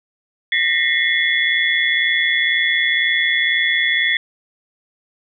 sine tone cluster, 1831 / 1953 / 2117 / 3412 Hz, A#6 / B6 / C7 / G#7, -32 / -20 / +20 / +46 cents, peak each -20 dBFS, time 0.52-4.17 s, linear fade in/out 2 ms, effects none

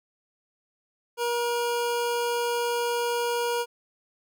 25% pulse tone, 476.2 Hz, A#4, 37 cents sharp, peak -21 dBFS, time 1.17-3.66 s, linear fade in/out 50 ms, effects none

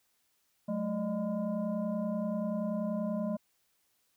sine tone with frequency modulation, 215.7 Hz, A3, 34 cents flat, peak -30 dBFS, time 0.68-3.37 s, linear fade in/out 10 ms, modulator 401 Hz, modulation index 1.1, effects white hiss -74 dBFS RMS until 4.16 s

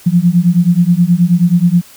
sine beating tone pair, 170 / 179.4 Hz, F3 / F3, -46 / +47 cents, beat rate 9.4 Hz, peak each -10 dBFS, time 0.06-1.82 s, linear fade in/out 10 ms, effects white hiss -40 dBFS RMS until 1.96 s

